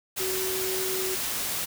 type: tone in noise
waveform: sine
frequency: 376.1 Hz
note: F#4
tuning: 28 cents sharp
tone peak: -30 dBFS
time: 0.19-1.16 s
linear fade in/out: 20 ms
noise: white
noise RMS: -30 dBFS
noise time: 0.16-1.66 s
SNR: -3 dB
effects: none